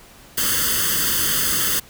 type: noise with comb filter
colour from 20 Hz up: white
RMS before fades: -20 dBFS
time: 0.37-1.8 s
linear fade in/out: 10 ms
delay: 0.63 ms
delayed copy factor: +0.9
effects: pink hiss -46 dBFS RMS until 1.89 s